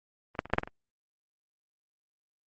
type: clicks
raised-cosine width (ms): 0.5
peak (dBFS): -30 / -12 / -25 / -30 / -7 / -8 / -19 / -26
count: 8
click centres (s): 0.352 / 0.391 / 0.456 / 0.5 / 0.536 / 0.584 / 0.634 / 0.675
effects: Opus 24 kbps